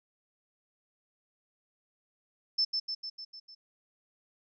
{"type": "tone with echo", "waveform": "sine", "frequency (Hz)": 5280, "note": "E8", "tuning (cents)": 2, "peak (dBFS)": -24, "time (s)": [2.58, 2.65], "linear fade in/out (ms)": 10, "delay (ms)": 150, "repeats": 6, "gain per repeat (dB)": -4, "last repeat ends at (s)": 3.55, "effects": []}